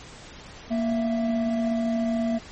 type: tone pair together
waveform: triangle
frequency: 233.5 / 662 Hz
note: A#3 / E5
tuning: +3 / +7 cents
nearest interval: octave + tritone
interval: 1804 cents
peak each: -21 / -27 dBFS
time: 0.7-2.39 s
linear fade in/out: 20 ms
effects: pink hiss -44 dBFS RMS until 2.51 s + MP3 32 kbps